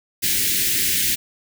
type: band-stop noise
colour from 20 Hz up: white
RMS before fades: -20 dBFS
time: 0.22-1.16 s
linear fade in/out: 20 ms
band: 390 to 1700 Hz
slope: 48 dB/octave
effects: none